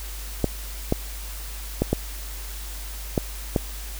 clicks, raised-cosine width 2 ms, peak -6 dBFS, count 6, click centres 0.443 / 0.924 / 1.82 / 1.93 / 3.178 / 3.562 s, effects added 50 Hz sine -33 dBFS peak until 3.99 s + white hiss -39 dBFS RMS until 3.99 s

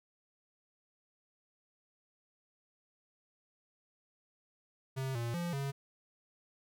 square tone with pitch steps, 132.8 / 117.6 / 172.8 / 138.5 Hz, C3 / A#2 / F3 / C#3, +26 / +16 / -18 / -1 cents, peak -35 dBFS, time 4.96-5.72 s, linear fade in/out 20 ms, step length 190 ms, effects none

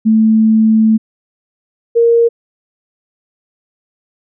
sine tone pair in turn, 220 / 466.2 Hz, A3 / A#4, 0 / 0 cents, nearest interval octave + minor second, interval 1300 cents, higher second, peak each -6 dBFS, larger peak neither, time 0.05-0.98 / 1.95-2.29 s, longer first, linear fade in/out 20 ms, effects none

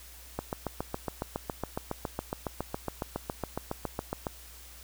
click train, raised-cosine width 1 ms, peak -17 dBFS, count 29, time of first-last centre 0.39-4.268 s, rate 7.22 Hz, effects added 60 Hz sine -51 dBFS peak until 4.83 s + white hiss -51 dBFS RMS until 4.83 s

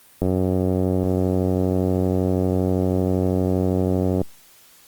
click train, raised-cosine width 2 ms, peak -8 dBFS, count 371, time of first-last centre 0.22-4.216 s, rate 92.6 Hz, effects white hiss -51 dBFS RMS until 4.87 s + Opus 32 kbps

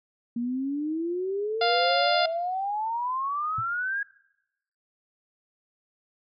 sine exponential sweep, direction up, 232.7 to 1661.2 Hz, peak -26 dBFS, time 0.36-4.03 s, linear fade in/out 5 ms
harmonic tone, 698.5 Hz, F5, in tune, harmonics 1 / 2 / 3 / 4 / 5 / 6 / 7, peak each -23 / -29 / -34 / -34 / -31 / -33 / -33 dBFS, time 1.61-2.26 s, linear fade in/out 5 ms
sine tone with exponential decay, 114.5 Hz, A#2, 31 cents flat, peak -28 dBFS, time 3.58-3.67 s, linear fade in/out 5 ms, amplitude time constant 18 ms
effects noise-tail reverb RT60 0.9 s tail -23 dB re dry

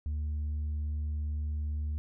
sine tone with tanh clipping, 75.2 Hz, D2, 42 cents sharp, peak -31 dBFS, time 0.06-1.98 s, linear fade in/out 0 ms, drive 2 dB, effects none

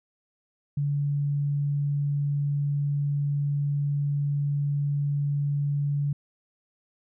sine tone, 143.5 Hz, D3, 40 cents flat, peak -23 dBFS, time 0.77-6.13 s, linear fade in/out 5 ms, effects none

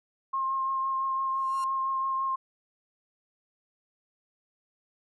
sine tone with vibrato, 1067 Hz, C6, 34 cents sharp, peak -26 dBFS, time 0.33-2.36 s, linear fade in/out 10 ms, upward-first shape triangle, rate 5.9 Hz, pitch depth 17 cents each way
5% pulse tone with exponential growth, 1396.9 Hz, F6, in tune, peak -29 dBFS, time 1.27-1.64 s, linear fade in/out 0 ms, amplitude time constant 79 ms
effects resampled to 24000 Hz

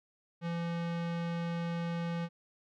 square tone with low-pass filter, 169.6 Hz, E3, 50 cents sharp, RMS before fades -35 dBFS, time 0.41-2.29 s, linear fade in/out 50 ms, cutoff 3400 Hz, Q 0.81, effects none

